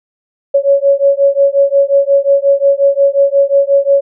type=beating tone pair; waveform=sine; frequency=554.4 / 560 Hz; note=C#5 / C#5; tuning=0 / +18 cents; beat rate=5.6 Hz; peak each=-10 dBFS; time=0.54-4.01 s; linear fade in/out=10 ms; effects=none